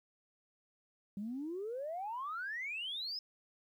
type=exponential sweep; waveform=sine; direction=up; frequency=193.7 to 5230 Hz; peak=-37 dBFS; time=1.17-3.19 s; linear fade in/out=2 ms; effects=tanh soft clip ceiling -33 dBFS + 12-bit